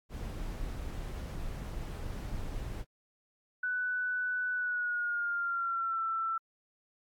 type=noise; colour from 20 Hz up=brown; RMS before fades=-38 dBFS; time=0.09-2.85 s; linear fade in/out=50 ms
type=tone with pitch glide; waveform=sine; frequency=1490 to 1335.1 Hz; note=F#6 to E6; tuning=+12 to +22 cents; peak=-30 dBFS; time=3.63-6.38 s; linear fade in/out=5 ms; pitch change=-190 cents; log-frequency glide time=4.53-6.02 s
effects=AAC 64 kbps